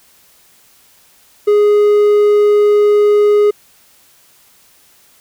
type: tone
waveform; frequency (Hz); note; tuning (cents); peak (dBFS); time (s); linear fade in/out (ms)
triangle; 415.3; G#4; 0; -5; 1.47-3.51; 10
effects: white hiss -49 dBFS RMS until 5.2 s